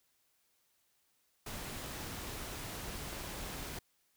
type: noise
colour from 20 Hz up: pink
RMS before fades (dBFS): -43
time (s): 1.46-3.79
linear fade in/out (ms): 5
effects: white hiss -75 dBFS RMS until 4.16 s